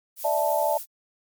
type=noise; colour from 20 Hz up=violet; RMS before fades=-35 dBFS; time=0.16-0.86 s; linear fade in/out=50 ms
type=chord; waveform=sine; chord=D suspended second; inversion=none; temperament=equal; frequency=587.3 / 659.3 / 880 Hz; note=D5 / E5 / A5; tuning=0 / 0 / 0 cents; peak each=-25 dBFS; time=0.24-0.78 s; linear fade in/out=10 ms
effects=MP3 96 kbps

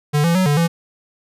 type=tone with pitch steps; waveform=square; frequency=147.6 / 169 / 186.4 / 145.9 / 168.1 Hz; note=D3 / E3 / F#3 / D3 / E3; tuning=+9 / +43 / +13 / -11 / +34 cents; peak=-14 dBFS; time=0.13-0.68 s; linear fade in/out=20 ms; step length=110 ms; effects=resampled to 32000 Hz

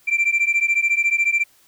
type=beating tone pair; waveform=sine; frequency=2347 / 2361 Hz; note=D7 / D7; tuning=-2 / +9 cents; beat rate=14 Hz; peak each=-17 dBFS; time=0.07-1.44 s; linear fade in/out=20 ms; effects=tanh soft clip ceiling -13 dBFS + white hiss -56 dBFS RMS until 1.67 s

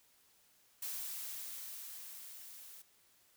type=noise with level ramp; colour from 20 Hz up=blue; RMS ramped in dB=-41 to -54 dBFS; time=0.82-2.82 s; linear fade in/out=5 ms; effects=white hiss -69 dBFS RMS until 3.36 s

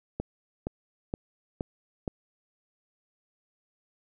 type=click train; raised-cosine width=2 ms; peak=-17 dBFS; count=5; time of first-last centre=0.2-2.078 s; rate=2.13 Hz; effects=none

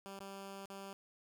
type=tone with dropouts; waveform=10% pulse; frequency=196 Hz; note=G3; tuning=in tune; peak=-38 dBFS; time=0.06-0.93 s; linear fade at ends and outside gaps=0 ms; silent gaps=0.191-0.204 / 0.657-0.7 s; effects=none

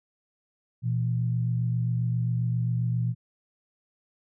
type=tone pair together; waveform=sine; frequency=120 / 167.49 Hz; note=B2 / E3; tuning=-49 / +28 cents; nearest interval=tritone; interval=577 cents; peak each=-24 / -31 dBFS; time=0.82-3.15 s; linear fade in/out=50 ms; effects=none

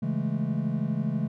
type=chord; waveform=triangle; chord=A major seventh; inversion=first; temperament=equal; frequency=138.59 / 164.81 / 207.7 / 220 Hz; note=C#3 / E3 / G#3 / A3; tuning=0 / 0 / 0 / 0 cents; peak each=-29 dBFS; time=0.02-1.28 s; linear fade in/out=10 ms; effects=none

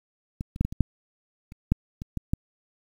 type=clicks; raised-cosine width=5 ms; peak=-18 / -25 / -9 / -14 / -22 / -7 / -30 / -7 / -22 / -16 / -11 dBFS; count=11; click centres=0.409 / 0.561 / 0.61 / 0.65 / 0.725 / 0.807 / 1.521 / 1.72 / 2.019 / 2.173 / 2.335 s; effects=8-bit

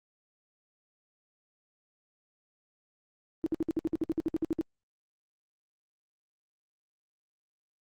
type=tone bursts; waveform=sine; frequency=322.7 Hz; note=E4; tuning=37 cents flat; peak=-25 dBFS; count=15; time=3.44-4.611 s; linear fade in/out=0 ms; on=23 ms; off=59 ms; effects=Opus 24 kbps

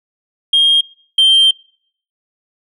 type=tone pair in turn; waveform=sine; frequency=3229 / 3152 Hz; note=G#7 / G7; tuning=-49 / +9 cents; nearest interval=unison; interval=42 cents; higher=first; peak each=-6 / -4 dBFS; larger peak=second; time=0.53-0.81 / 1.18-1.51 s; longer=second; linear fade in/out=5 ms; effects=noise-tail reverb RT60 0.6 s tail -26 dB re dry + tanh soft clip ceiling -5 dBFS

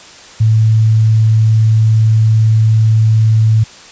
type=tone; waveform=sine; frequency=110.3 Hz; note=A2; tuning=5 cents sharp; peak=-6 dBFS; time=0.4-3.64 s; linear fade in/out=10 ms; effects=white hiss -36 dBFS RMS until 3.91 s + resampled to 16000 Hz

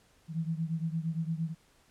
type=beating tone pair; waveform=sine; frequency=160.4 / 169.1 Hz; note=E3 / E3; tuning=-47 / +44 cents; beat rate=8.7 Hz; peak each=-32 / -35 dBFS; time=0.28-1.55 s; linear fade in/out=50 ms; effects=pink hiss -65 dBFS RMS until 1.9 s + low-pass 11000 Hz 12 dB/octave

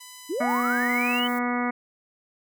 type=tone with vibrato; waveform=5% pulse; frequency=998 Hz; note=B5; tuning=18 cents sharp; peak=-30 dBFS; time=0-1.2 s; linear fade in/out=10 ms; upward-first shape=triangle; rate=1.5 Hz; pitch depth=9 cents each way
type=linear sweep; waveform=sine; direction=up; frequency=272.5 to 3074 Hz; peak=-25 dBFS; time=0.29-1.28 s; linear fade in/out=20 ms
type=harmonic tone; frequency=244.2 Hz; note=B3; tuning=19 cents flat; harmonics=1 / 2 / 3 / 4 / 5 / 6 / 7 / 8 / 9; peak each=-26 / -34 / -32 / -34 / -32 / -36 / -41 / -35 / -35 dBFS; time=0.4-1.71 s; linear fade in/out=10 ms
type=noise; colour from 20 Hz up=violet; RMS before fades=-43 dBFS; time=0.49-1.39 s; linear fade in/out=5 ms
effects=none

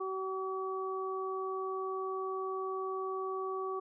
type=harmonic tone; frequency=380 Hz; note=F#4; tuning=46 cents sharp; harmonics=1 / 2 / 3; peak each=-36 / -45 / -38 dBFS; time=0-3.8 s; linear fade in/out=10 ms; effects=none

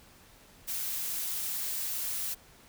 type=noise; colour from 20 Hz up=blue; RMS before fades=-34 dBFS; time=0.67-2.35 s; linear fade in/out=20 ms; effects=pink hiss -57 dBFS RMS until 2.68 s

